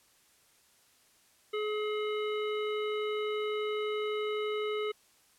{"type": "harmonic tone", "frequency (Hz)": 424.1, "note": "G#4", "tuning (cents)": 36, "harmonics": [1, 3, 5, 7, 9], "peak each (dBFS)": [-31, -40, -42, -44, -50], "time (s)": [1.53, 4.92], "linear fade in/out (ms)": 10, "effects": ["white hiss -65 dBFS RMS until 5.38 s", "low-pass 12000 Hz 12 dB/octave"]}